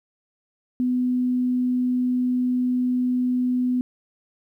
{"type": "tone", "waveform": "sine", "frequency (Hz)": 250, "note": "B3", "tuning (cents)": 21, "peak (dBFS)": -19, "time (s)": [0.8, 3.81], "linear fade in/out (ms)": 0, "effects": ["10-bit"]}